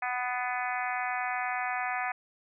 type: harmonic tone with a mistuned harmonic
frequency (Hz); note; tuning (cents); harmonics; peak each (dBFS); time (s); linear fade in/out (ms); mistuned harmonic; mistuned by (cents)
248.4; B3; +10; 3 / 4 / 5 / 6 / 7 / 8 / 9 / 10; -33 / -39 / -38 / -40 / -37 / -39 / -41 / -42; 0.02-2.12; 5; 8; +33
effects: none